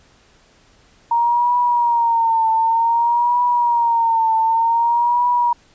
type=tone with vibrato; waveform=sine; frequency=932.3 Hz; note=A#5; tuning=in tune; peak=-13 dBFS; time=1.11-5.53 s; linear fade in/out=5 ms; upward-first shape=triangle; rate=0.54 Hz; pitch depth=80 cents each way; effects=pink hiss -53 dBFS RMS until 5.74 s + resampled to 16000 Hz